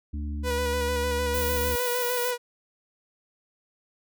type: harmonic tone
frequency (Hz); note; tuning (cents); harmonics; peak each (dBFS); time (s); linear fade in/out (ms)
73.4; D2; 0; 1 / 3 / 4; -29 / -39 / -41; 0.13-1.76; 10
type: tone with vibrato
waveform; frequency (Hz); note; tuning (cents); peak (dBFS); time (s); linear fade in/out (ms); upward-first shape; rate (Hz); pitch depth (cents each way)
sawtooth; 490; B4; -14; -22; 0.43-2.38; 50; square; 6.6; 22
type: noise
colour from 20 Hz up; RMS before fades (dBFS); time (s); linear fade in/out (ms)
violet; -32; 1.34-2.31; 5
effects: none